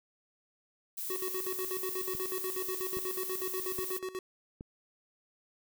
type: noise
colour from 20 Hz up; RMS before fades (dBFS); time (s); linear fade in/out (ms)
violet; -38; 0.97-3.99; 10
type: tone with tremolo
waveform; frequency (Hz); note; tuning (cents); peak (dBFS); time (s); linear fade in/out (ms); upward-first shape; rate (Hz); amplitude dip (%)
square; 373.4; F#4; +16; -35; 1.1-4.19; 2; square; 8.2; 80
type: click train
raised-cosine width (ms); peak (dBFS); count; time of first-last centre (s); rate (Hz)
3; -30; 4; 2.15-4.609; 1.22
effects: none